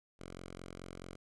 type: tone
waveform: 5% pulse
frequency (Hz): 44.64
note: F1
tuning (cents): +39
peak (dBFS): -35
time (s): 0.19-1.16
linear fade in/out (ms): 10
effects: resampled to 24000 Hz